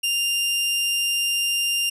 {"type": "tone", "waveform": "sawtooth", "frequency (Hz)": 2794, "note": "F7", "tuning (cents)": 0, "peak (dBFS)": -17, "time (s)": [0.03, 1.9], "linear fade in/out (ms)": 10, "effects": ["resampled to 32000 Hz"]}